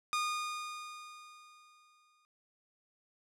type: tone with exponential decay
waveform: sawtooth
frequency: 1224 Hz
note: D#6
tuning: 29 cents flat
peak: -26 dBFS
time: 0.13-2.25 s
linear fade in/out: 0 ms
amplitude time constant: 460 ms
effects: low-pass 9000 Hz 12 dB/octave